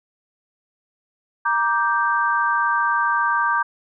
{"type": "chord", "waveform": "sine", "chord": "G minor", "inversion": "first", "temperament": "just", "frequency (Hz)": [940.8, 1176, 1568], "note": ["Bb5", "D6", "G6"], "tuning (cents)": [16, 2, 0], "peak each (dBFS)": [-22, -21, -21], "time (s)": [1.45, 3.63], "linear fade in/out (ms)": 10, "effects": []}